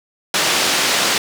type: band-pass noise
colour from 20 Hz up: white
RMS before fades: -17 dBFS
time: 0.34-1.18 s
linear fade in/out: 2 ms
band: 190 to 5300 Hz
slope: 12 dB/octave
effects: none